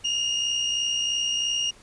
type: tone pair together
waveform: 35% pulse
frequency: 2839 / 2902 Hz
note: F7 / F#7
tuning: +28 / -34 cents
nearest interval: unison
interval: 38 cents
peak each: -22 / -32 dBFS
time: 0.04-1.71 s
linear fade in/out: 10 ms
effects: pink hiss -52 dBFS RMS until 1.82 s + resampled to 22050 Hz